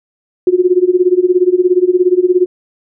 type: tone with tremolo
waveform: sine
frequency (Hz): 362.5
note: F#4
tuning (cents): -35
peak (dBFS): -4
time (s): 0.47-2.46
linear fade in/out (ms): 2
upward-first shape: sine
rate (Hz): 17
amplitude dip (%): 90
effects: none